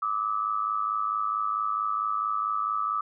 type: tone pair together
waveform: sine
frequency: 1174.7 / 1279.2 Hz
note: D6 / D#6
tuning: 0 / +48 cents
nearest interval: minor second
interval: 148 cents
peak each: -28 dBFS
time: 0.02-3.01 s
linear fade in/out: 5 ms
effects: none